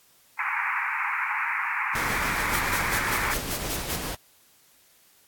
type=band-pass noise; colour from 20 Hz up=white; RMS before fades=-28 dBFS; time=0.39-3.34 s; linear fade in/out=2 ms; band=840 to 2400 Hz; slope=96 dB/octave
type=noise with tremolo; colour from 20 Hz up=pink; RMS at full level=-31 dBFS; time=1.95-4.15 s; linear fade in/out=2 ms; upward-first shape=sine; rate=7.2 Hz; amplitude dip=25%
type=noise bursts; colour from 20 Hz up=white; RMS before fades=-31 dBFS; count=8; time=2.52-3.97 s; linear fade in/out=20 ms; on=85 ms; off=110 ms
effects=white hiss -59 dBFS RMS until 5.27 s + AAC 64 kbps